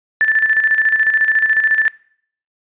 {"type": "tone with tremolo", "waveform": "sine", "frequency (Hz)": 1760, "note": "A6", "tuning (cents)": 0, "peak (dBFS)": -9, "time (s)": [0.21, 1.88], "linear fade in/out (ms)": 0, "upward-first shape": "square", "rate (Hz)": 14, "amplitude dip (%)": 55, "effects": ["noise-tail reverb RT60 0.6 s tail -23 dB re dry", "resampled to 8000 Hz"]}